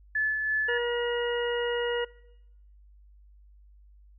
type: tone with tremolo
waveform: sine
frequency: 1730 Hz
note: A6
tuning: 30 cents flat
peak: -23 dBFS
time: 0.15-0.78 s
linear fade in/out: 5 ms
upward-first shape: sine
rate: 3 Hz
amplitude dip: 35%
type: harmonic tone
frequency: 478.4 Hz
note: A#4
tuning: 45 cents sharp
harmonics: 1 / 2 / 3 / 4 / 6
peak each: -28 / -37 / -37 / -36 / -37 dBFS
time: 0.68-2.05 s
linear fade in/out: 10 ms
effects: noise-tail reverb RT60 0.9 s tail -23 dB re dry + added 50 Hz sine -52 dBFS peak until 4.18 s